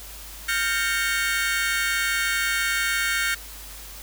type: chord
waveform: 35% pulse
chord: G half-diminished seventh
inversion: third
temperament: equal with one note detuned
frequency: 1396.9 / 1568 / 1834.7 / 2217 Hz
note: F6 / G6 / Bb6 / Db7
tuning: 0 / 0 / -28 / 0 cents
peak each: -26 dBFS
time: 0.48-3.35 s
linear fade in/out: 10 ms
effects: added 50 Hz sine -42 dBFS peak until 4.02 s + white hiss -41 dBFS RMS until 4.02 s